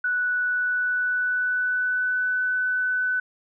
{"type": "tone with pitch glide", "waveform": "sine", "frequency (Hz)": [1479, 1501.4], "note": ["F#6", "F#6"], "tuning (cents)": [-1, 25], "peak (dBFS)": -21, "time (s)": [0.04, 3.2], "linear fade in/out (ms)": 5, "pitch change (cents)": 26, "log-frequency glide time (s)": [0.43, 2.4], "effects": []}